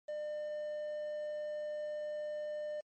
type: tone with quantisation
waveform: triangle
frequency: 601 Hz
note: D5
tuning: 40 cents sharp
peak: -35 dBFS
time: 0.08-2.81 s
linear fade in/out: 10 ms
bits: 10
effects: MP3 32 kbps